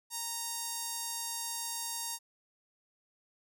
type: tone with notch filter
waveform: 5% pulse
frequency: 929 Hz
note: A#5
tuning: 6 cents flat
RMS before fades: -38 dBFS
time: 0.1-2.19 s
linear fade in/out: 50 ms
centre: 2300 Hz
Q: 0.61
effects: none